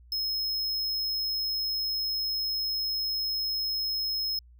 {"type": "tone", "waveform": "square", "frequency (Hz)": 5160, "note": "E8", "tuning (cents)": -38, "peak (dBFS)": -28, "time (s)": [0.12, 4.39], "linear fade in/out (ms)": 2, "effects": ["added 60 Hz sine -51 dBFS peak until 4.59 s"]}